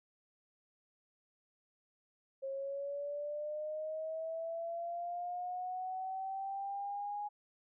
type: linear sweep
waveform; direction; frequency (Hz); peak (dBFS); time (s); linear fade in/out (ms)
sine; up; 537 to 830.6; -37; 2.42-7.29; 20
effects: none